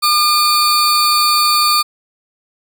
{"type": "tone pair together", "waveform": "40% pulse", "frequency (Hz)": [1208, 4506], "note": ["D6", "C#8"], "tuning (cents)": [48, 28], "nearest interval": "octave + major seventh", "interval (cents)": 2280, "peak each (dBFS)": [-12, -13], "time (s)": [0.02, 1.83], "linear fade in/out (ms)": 20, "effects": []}